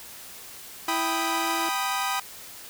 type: chord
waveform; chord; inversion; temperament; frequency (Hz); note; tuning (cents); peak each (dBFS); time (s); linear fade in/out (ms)
sawtooth; G augmented; none; equal; 784 / 987.8 / 1244.5; G5 / B5 / D#6; 0 / 0 / 0; -26; 0.88-2.2; 5
type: tone with pitch glide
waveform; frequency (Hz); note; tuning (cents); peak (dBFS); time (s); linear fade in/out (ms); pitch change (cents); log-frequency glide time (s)
sawtooth; 329.6 to 331.9; E4 to E4; 0 to +12; -27; 0.88-1.69; 2; +12; 1.1-1.52
effects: white hiss -43 dBFS RMS until 2.69 s